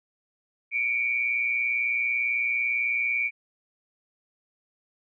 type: tone pair together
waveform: sine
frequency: 2259 / 2379 Hz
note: C#7 / D7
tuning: +32 / +22 cents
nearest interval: minor second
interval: 90 cents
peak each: -26 dBFS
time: 0.71-3.31 s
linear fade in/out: 50 ms
effects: none